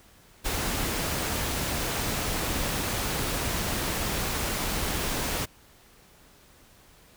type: noise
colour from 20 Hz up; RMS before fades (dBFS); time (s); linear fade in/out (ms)
pink; -29; 0.44-5.46; 20
effects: pink hiss -56 dBFS RMS until 7.16 s